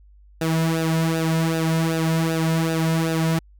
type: tone with flanger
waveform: sawtooth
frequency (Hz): 162.4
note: E3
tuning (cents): -26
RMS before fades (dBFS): -21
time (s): 0.41-3.39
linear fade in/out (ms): 5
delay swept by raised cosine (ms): 0.92 to 2.62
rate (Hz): 2.6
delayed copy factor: -0.75
effects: added 50 Hz sine -47 dBFS peak until 3.59 s